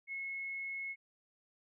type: tone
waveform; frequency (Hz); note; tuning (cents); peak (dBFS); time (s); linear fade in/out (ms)
sine; 2180; C#7; -29; -38; 0.07-0.96; 50
effects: none